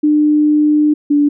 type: tone pair in turn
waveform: sine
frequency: 300 / 290.8 Hz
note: D4 / D4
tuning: +37 / -17 cents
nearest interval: minor second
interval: 54 cents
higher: first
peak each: -8 dBFS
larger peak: neither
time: 0.03-0.94 / 1.1-1.29 s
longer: first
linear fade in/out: 10 ms
effects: none